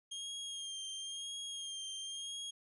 sawtooth tone with vibrato, 3222 Hz, G7, 47 cents sharp, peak -38 dBFS, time 0.11-2.51 s, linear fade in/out 10 ms, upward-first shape sine, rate 0.97 Hz, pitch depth 33 cents each way, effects resampled to 24000 Hz

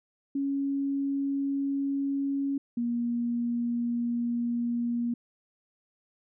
sine tone pair in turn, 277.3 / 237.6 Hz, C#4 / A#3, +1 / +33 cents, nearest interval minor third, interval 268 cents, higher first, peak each -26 dBFS, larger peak neither, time 0.35-2.58 / 2.77-5.14 s, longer second, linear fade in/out 5 ms, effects none

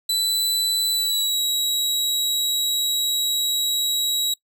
sawtooth tone with pitch glide, 3986 to 3861 Hz, B7 to B7, +15 to -40 cents, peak -17 dBFS, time 0.09-4.34 s, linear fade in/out 5 ms, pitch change -55 cents, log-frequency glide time 0.91-1.4 s, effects noise-tail reverb RT60 0.1 s tail -22 dB re dry

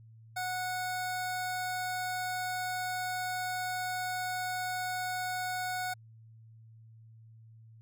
25% pulse tone, 735 Hz, F#5, 12 cents flat, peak -29 dBFS, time 0.36-5.94 s, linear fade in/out 10 ms, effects added 112 Hz sine -52 dBFS peak until 7.81 s

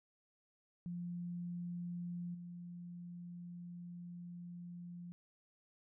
sine tone with level steps, 174.61 Hz, F3, in tune, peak -40 / -46 dBFS, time 0.86-5.12 s, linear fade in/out 0 ms, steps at 2.34 s, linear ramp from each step 10 ms, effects none

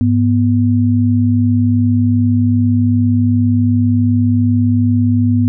sine tone pair together, 102.5 / 245.1 Hz, G#2 / B3, -22 / -13 cents, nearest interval octave + minor third, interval 1509 cents, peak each -12 dBFS, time 0.01-5.48 s, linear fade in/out 0 ms, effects none

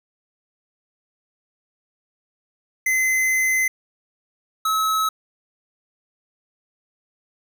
square tone pair in turn, 2049 / 1290.8 Hz, C7 / E6, -37 / -37 cents, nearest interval minor sixth, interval 800 cents, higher first, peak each -18 / -19 dBFS, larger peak first, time 2.86-3.68 / 4.65-5.09 s, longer first, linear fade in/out 5 ms, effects none

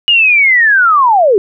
sine linear sweep, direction down, 2900 to 370 Hz, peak -5 dBFS, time 0.08-1.38 s, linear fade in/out 0 ms, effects none

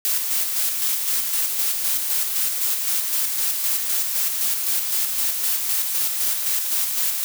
blue noise with tremolo, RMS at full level -21 dBFS, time 0.05-7.24 s, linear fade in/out 0 ms, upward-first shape square, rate 3.9 Hz, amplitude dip 35%, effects none

